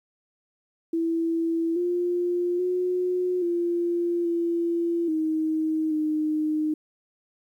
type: tone with pitch steps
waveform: sine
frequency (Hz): 330.6 / 352.3 / 362.3 / 345.1 / 339.7 / 315.1 / 307.9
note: E4 / F4 / F#4 / F4 / F4 / D#4 / D#4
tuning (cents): +5 / +15 / -36 / -21 / -48 / +22 / -18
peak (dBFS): -22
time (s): 0.93-6.74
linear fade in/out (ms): 5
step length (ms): 830
effects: 10-bit